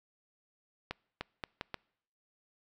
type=accelerating click train; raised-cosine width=0.3 ms; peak=-20 dBFS; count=5; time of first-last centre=0.91-1.743 s; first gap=300 ms; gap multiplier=0.76; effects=noise-tail reverb RT60 0.7 s tail -26 dB re dry